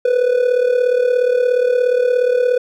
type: tone with amplitude modulation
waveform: triangle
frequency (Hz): 495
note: B4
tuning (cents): +4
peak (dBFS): -7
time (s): 0.05-2.58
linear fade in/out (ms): 5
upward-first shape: sine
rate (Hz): 37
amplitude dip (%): 70
effects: none